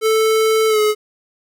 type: tone with pitch glide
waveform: square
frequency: 440 to 425 Hz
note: A4 to G#4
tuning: 0 to +40 cents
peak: -13 dBFS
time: 0.01-0.95 s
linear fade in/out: 50 ms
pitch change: -60 cents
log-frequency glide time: 0.68-0.79 s
effects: none